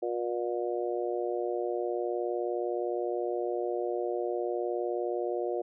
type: harmonic tone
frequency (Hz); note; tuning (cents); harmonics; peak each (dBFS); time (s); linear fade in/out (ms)
119.6; A#2; +45; 3 / 4 / 5 / 6; -32 / -34 / -36 / -38; 0.02-5.62; 10
effects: none